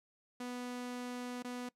sawtooth tone with dropouts, 246.7 Hz, B3, 2 cents flat, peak -36 dBFS, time 0.4-1.69 s, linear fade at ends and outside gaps 5 ms, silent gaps 1.425-1.445 s, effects noise-tail reverb RT60 0.1 s tail -21 dB re dry + low-pass 11000 Hz 12 dB/octave

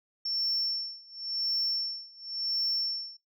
sine tone with tremolo, 5420 Hz, E8, 47 cents sharp, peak -24 dBFS, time 0.25-3.17 s, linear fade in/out 5 ms, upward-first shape sine, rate 0.93 Hz, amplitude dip 95%, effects noise-tail reverb RT60 0.2 s tail -25 dB re dry + tanh soft clip ceiling -23 dBFS

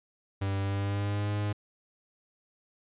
45% pulse tone with pitch glide, 98 to 103.47 Hz, G2 to G#2, 0 to -6 cents, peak -28 dBFS, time 0.41-1.53 s, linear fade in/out 10 ms, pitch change +94 cents, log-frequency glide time 0.6-1.31 s, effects resampled to 8000 Hz

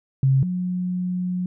sine tone pair in turn, 134.1 / 180.99 Hz, C3 / F#3, +43 / -38 cents, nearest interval perfect fourth, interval 519 cents, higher second, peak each -14 / -22 dBFS, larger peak first, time 0.23-0.43 / 0.43-1.46 s, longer second, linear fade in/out 2 ms, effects none

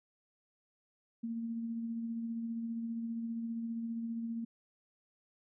sine tone with tremolo, 229.8 Hz, A#3, 25 cents flat, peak -34 dBFS, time 1.23-4.45 s, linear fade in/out 10 ms, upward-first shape sine, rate 15 Hz, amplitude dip 30%, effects none

